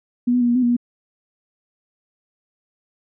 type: tone with pitch steps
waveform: sine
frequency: 243.4 / 247.7 / 240.9 / 239 / 253.9 / 239.9 / 241.4 Hz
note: B3 / B3 / B3 / A#3 / B3 / A#3 / B3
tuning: -25 / +5 / -43 / +43 / +48 / +50 / -39 cents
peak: -14 dBFS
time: 0.27-0.767 s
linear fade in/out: 10 ms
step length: 71 ms
effects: none